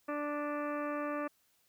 harmonic tone with a mistuned harmonic, 293.7 Hz, D4, in tune, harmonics 1 / 2 / 3 / 4 / 5 / 6 / 7 / 8 / 9, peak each -38 / -38 / -49 / -40 / -49 / -47 / -57 / -53 / -55 dBFS, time 0.08-1.28 s, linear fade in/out 10 ms, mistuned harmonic 7, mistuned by -23 cents, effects white hiss -72 dBFS RMS until 1.68 s

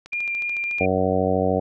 click train, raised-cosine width 0.2 ms, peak -23 dBFS, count 11, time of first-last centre 0.06-0.785 s, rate 13.8 Hz
sine tone with vibrato, 2399 Hz, D7, 36 cents sharp, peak -23 dBFS, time 0.12-0.86 s, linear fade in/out 10 ms, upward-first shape triangle, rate 3.6 Hz, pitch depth 12 cents each way
harmonic tone, 93.4 Hz, F#2, 17 cents sharp, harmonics 1 / 2 / 3 / 4 / 5 / 6 / 7 / 8, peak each -28 / -26 / -27 / -30 / -24 / -25 / -27 / -27 dBFS, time 0.8-1.6 s, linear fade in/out 10 ms
effects none

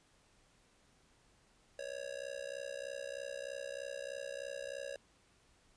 square tone with amplitude modulation, 554.4 Hz, C#5, in tune, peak -38 dBFS, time 1.79-4.96 s, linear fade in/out 2 ms, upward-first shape sine, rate 63.2 Hz, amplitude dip 95%, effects pink hiss -69 dBFS RMS until 5.76 s + resampled to 22050 Hz

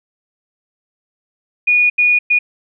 sine tone bursts at uneven times, 2453 Hz, D#7, 25 cents flat, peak -9 dBFS, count 3, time 1.67-1.9 / 1.98-2.19 / 2.3-2.39 s, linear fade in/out 10 ms, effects none

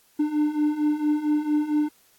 triangle beating tone pair, 296.7 / 301.1 Hz, D4 / D4, +18 / +43 cents, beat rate 4.4 Hz, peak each -24 / -20 dBFS, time 0.19-1.89 s, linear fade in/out 10 ms, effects white hiss -60 dBFS RMS until 2.18 s + AAC 64 kbps

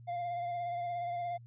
triangle tone with vibrato, 698.5 Hz, F5, in tune, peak -32 dBFS, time 0.07-1.38 s, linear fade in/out 20 ms, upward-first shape sine, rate 17 Hz, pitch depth 25 cents each way, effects added 118 Hz sine -50 dBFS peak until 1.46 s + resampled to 8000 Hz

